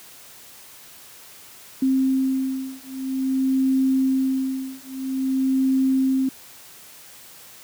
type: beating tone pair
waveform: sine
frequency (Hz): 264.1 / 264.6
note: C4 / C4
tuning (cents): +16 / +20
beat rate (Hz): 0.5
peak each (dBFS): -22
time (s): 1.82-6.29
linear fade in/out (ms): 5
effects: white hiss -45 dBFS RMS until 7.63 s + high-pass 60 Hz 12 dB/octave